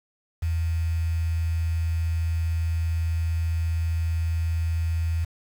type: tone with quantisation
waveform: sine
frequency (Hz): 82.41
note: E2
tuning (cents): 0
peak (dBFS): -22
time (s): 0.42-5.25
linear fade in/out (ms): 10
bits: 7
effects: none